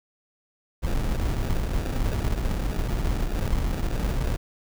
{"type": "noise with sample-and-hold", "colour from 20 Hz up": "brown", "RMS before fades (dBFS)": -25, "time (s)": [0.82, 4.37], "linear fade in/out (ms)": 20, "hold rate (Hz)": 1050, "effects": []}